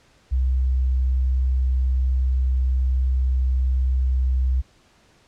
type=tone; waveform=sine; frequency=64.2 Hz; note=C2; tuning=32 cents flat; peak=-17 dBFS; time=0.31-4.62 s; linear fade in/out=20 ms; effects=pink hiss -57 dBFS RMS until 5.27 s + low-pass 7000 Hz 12 dB/octave